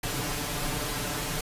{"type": "noise with comb filter", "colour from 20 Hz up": "pink", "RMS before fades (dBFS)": -31, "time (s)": [0.03, 1.41], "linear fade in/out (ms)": 5, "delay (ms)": 6.8, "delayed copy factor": 0.85, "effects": ["resampled to 32000 Hz"]}